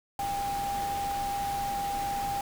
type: tone in noise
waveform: sine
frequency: 800 Hz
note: G5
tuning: 35 cents sharp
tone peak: -29 dBFS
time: 0.19-2.41 s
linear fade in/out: 2 ms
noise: pink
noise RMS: -39 dBFS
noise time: 0.19-2.41 s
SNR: +7 dB
effects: none